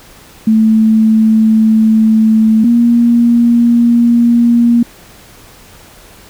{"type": "tone pair in turn", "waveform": "sine", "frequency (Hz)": [220, 236.3], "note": ["A3", "A#3"], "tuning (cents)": [0, 24], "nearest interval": "minor second", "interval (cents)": 124, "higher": "second", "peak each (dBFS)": -5, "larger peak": "neither", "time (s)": [[0.47, 2.64], [2.64, 4.83]], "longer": "second", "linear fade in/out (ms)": 5, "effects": ["pink hiss -39 dBFS RMS until 6.29 s"]}